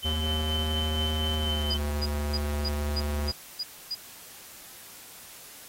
sine tone with tremolo, 3066 Hz, G7, 39 cents flat, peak -28 dBFS, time 0.02-1.78 s, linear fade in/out 20 ms, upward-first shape triangle, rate 4.2 Hz, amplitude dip 50%
square tone with pitch glide, 77.6 to 73.58 Hz, D#2 to D2, -4 to +4 cents, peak -28 dBFS, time 0.04-3.32 s, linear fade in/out 20 ms, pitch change -92 cents, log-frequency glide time 1.34-1.75 s
sine tone bursts, 4906 Hz, D#8, 25 cents flat, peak -28 dBFS, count 8, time 1.7-3.95 s, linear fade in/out 10 ms, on 45 ms, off 270 ms
effects white hiss -47 dBFS RMS until 5.68 s + AAC 48 kbps

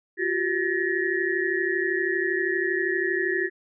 sine tone cluster, 349.9 / 382.5 / 1729 / 1883 Hz, F4 / G4 / A6 / A#6, +3 / -42 / -31 / +17 cents, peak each -28 dBFS, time 0.17-3.5 s, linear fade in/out 50 ms, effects none

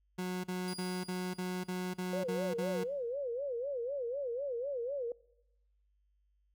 30% pulse tone bursts, 182.4 Hz, F#3, 24 cents flat, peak -32 dBFS, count 9, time 0.18-2.84 s, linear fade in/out 10 ms, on 260 ms, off 40 ms
30% pulse tone with exponential decay, 4860 Hz, D#8, 42 cents flat, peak -40 dBFS, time 0.68-2.48 s, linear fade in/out 0 ms, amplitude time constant 390 ms
sine tone with vibrato, 517 Hz, C5, 21 cents flat, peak -34 dBFS, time 2.13-5.12 s, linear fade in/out 2 ms, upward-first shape sine, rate 4 Hz, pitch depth 190 cents each way
effects noise-tail reverb RT60 0.9 s tail -23 dB re dry + added 50 Hz sine -70 dBFS peak until 6.54 s

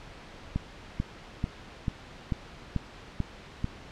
click train, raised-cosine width 5 ms, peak -15 dBFS, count 8, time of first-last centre 0.56-3.644 s, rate 2.27 Hz, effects pink hiss -47 dBFS RMS until 3.91 s + low-pass 4000 Hz 12 dB/octave

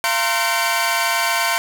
sawtooth tone cluster, 685 / 919 / 1052 / 1530 / 2309 Hz, F5 / A#5 / C6 / G6 / D7, -34 / -25 / +9 / -42 / -30 cents, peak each -20 dBFS, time 0.04-1.58 s, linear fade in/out 0 ms, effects none

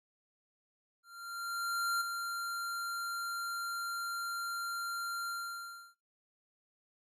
square tone with ADSR envelope, 1384 Hz, F6, 16 cents flat, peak -30 dBFS, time 1.03-5.95 s, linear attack 980 ms, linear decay 9 ms, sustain -6 dB, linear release 660 ms, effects noise-tail reverb RT60 0.3 s tail -23 dB re dry + resampled to 32000 Hz

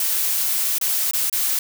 blue noise with dropouts, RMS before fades -21 dBFS, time 0-1.59 s, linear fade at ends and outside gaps 2 ms, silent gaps 0.784-0.812 / 1.111-1.134 / 1.298-1.327 s, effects none

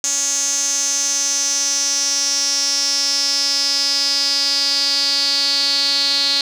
sawtooth tone with band-pass filter sweep, 280.4 Hz, C#4, 20 cents sharp, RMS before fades -18 dBFS, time 0.04-6.41 s, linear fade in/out 2 ms, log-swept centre 6600 to 4300 Hz, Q 8.6, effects none

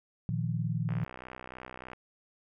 sine chord, Bb suspended fourth, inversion none, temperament equal, 116.54 / 155.56 / 174.61 Hz, Bb2 / Eb3 / F3, 0 / 0 / 0 cents, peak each -32 / -33 / -35 dBFS, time 0.29-1.04 s, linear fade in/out 0 ms
click train, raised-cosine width 0.5 ms, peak -28 dBFS, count 67, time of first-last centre 0.89-1.933 s, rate 63.3 Hz
effects none

